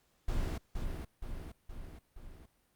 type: noise with echo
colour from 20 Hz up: brown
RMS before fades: -33 dBFS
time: 0.28-0.58 s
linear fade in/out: 5 ms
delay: 470 ms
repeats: 4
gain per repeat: -4 dB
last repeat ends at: 2.46 s
effects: pink hiss -73 dBFS RMS until 2.75 s + Opus 48 kbps